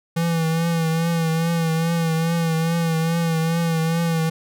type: tone with vibrato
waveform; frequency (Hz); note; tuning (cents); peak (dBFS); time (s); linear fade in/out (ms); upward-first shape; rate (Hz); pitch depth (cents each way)
square; 164.81; E3; 0; -19; 0.16-4.3; 10; triangle; 2.4; 49
effects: none